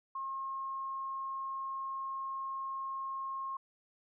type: tone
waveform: sine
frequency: 1075 Hz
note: C6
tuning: 47 cents sharp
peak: -36 dBFS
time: 0.15-3.57 s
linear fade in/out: 5 ms
effects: none